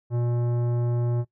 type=tone with tanh clipping; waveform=triangle; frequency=120 Hz; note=B2; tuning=49 cents flat; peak=-24 dBFS; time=0.1-1.25 s; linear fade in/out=50 ms; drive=18 dB; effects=noise-tail reverb RT60 0.1 s tail -19 dB re dry